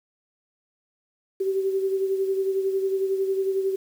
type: beating tone pair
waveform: sine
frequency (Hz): 384.7 / 395.7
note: G4 / G4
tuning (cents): -33 / +16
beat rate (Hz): 11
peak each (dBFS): -22 / -31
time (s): 1.4-3.76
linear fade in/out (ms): 10
effects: 8-bit